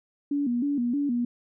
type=tone with vibrato; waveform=sine; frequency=262.3 Hz; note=C4; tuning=4 cents sharp; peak=-23 dBFS; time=0.31-1.25 s; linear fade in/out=5 ms; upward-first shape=square; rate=3.2 Hz; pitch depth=150 cents each way; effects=none